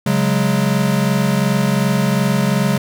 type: chord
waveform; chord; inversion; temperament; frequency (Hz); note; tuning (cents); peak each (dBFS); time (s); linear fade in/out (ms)
square; C# suspended fourth; none; equal; 138.59 / 185 / 207.7; C#3 / F#3 / G#3; 0 / 0 / 0; -19; 0.06-2.78; 5
effects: none